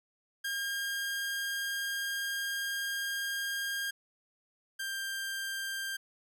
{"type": "tone pair in turn", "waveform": "sawtooth", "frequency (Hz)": [1613, 1586.2], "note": ["G6", "G6"], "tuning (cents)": [49, 20], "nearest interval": "unison", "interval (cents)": 29, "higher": "first", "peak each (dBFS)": [-29, -31], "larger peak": "first", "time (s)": [[0.44, 3.91], [4.79, 5.97]], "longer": "first", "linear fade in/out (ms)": 10, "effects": []}